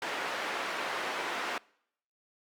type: band-pass noise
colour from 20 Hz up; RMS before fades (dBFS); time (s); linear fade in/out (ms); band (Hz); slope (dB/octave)
white; -35; 0.02-1.58; 2; 380 to 1900; 12
effects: noise-tail reverb RT60 0.7 s tail -25 dB re dry + Opus 48 kbps